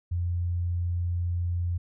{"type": "tone", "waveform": "sine", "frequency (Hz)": 87.31, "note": "F2", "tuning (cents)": 0, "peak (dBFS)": -25, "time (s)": [0.11, 1.78], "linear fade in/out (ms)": 10, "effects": []}